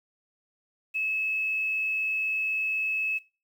sine tone with quantisation, 2592 Hz, E7, 30 cents flat, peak -26 dBFS, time 0.94-3.19 s, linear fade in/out 20 ms, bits 9, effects noise-tail reverb RT60 0.3 s tail -17 dB re dry

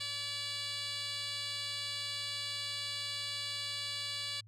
10% pulse tone with band-pass filter, 574 Hz, D5, 40 cents flat, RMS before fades -39 dBFS, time 0-4.41 s, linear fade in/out 10 ms, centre 4600 Hz, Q 3.2, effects added 107 Hz sine -54 dBFS peak until 4.47 s

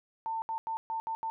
sine tone bursts at uneven times, 897 Hz, A5, 33 cents sharp, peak -31 dBFS, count 6, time 0.26-0.42 / 0.49-0.58 / 0.67-0.77 / 0.9-1 / 1.07-1.15 / 1.23-1.3 s, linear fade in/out 0 ms, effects none

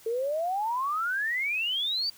sine exponential sweep, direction up, 440 to 4722 Hz, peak -26 dBFS, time 0.06-2.1 s, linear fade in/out 5 ms, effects white hiss -54 dBFS RMS until 2.17 s

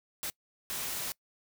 white noise bursts at uneven times, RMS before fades -36 dBFS, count 2, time 0.23-0.3 / 0.7-1.12 s, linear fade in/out 0 ms, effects noise-tail reverb RT60 0.1 s tail -24 dB re dry

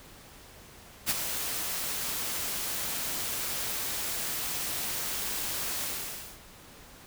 white noise with ADSR envelope, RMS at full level -25 dBFS, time 1.06-6.4 s, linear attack 40 ms, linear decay 31 ms, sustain -8 dB, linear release 560 ms, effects pink hiss -51 dBFS RMS until 7.06 s

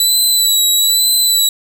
20% pulse tone with vibrato, 3951 Hz, B7, in tune, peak -4 dBFS, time 0-1.49 s, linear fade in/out 2 ms, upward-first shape sine, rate 1.1 Hz, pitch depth 37 cents each way, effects none

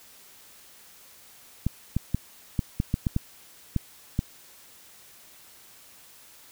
clicks, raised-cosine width 5 ms, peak -11 dBFS, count 10, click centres 1.666 / 1.966 / 2.146 / 2.592 / 2.801 / 2.941 / 3.068 / 3.164 / 3.763 / 4.191 s, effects white hiss -52 dBFS RMS until 6.51 s

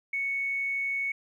triangle tone with tanh clipping, 2217 Hz, C#7, in tune, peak -27 dBFS, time 0.13-1.12 s, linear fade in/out 5 ms, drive 3 dB, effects none

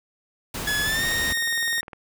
pink noise, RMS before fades -31 dBFS, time 0.54-1.33 s, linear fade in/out 5 ms
sawtooth tone with pitch glide, 1700 to 1853.9 Hz, G#6 to A#6, +40 to -10 cents, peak -19 dBFS, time 0.67-1.81 s, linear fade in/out 5 ms, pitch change +150 cents, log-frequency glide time 0.82-1.05 s
click train, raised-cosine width 0.5 ms, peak -24 dBFS, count 17, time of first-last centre 1.12-1.932 s, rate 19.7 Hz
effects none

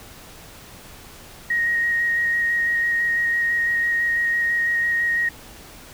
sine tone with vibrato, 1877 Hz, A#6, 11 cents sharp, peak -18 dBFS, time 1.5-5.29 s, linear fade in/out 5 ms, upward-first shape square, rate 6 Hz, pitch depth 10 cents each way, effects pink hiss -43 dBFS RMS until 5.93 s

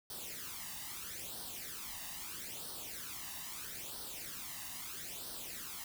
white noise with flanger, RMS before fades -45 dBFS, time 0.1-5.84 s, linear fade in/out 2 ms, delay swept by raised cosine 0.21 to 1.08 ms, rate 0.77 Hz, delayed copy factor +0.7, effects none

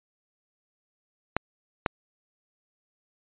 clicks, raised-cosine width 0.5 ms, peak -8 dBFS, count 2, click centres 1.366 / 1.862 s, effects resampled to 8000 Hz

